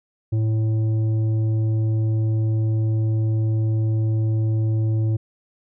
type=tone with tanh clipping; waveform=triangle; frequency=110 Hz; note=A2; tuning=in tune; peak=-19 dBFS; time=0.32-5.17 s; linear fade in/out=10 ms; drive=12 dB; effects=none